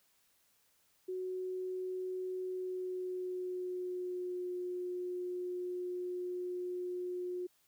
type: tone with pitch glide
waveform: sine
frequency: 370 to 359.7 Hz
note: F#4 to F#4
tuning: 0 to -49 cents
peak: -36 dBFS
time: 1.08-7.47 s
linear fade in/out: 10 ms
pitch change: -49 cents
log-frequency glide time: 2.42-4.51 s
effects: white hiss -72 dBFS RMS until 7.67 s